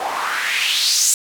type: noise with band-pass filter sweep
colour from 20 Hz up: white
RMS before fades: -19 dBFS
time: 0-1.14 s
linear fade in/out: 2 ms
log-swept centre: 700 to 7700 Hz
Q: 3
effects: none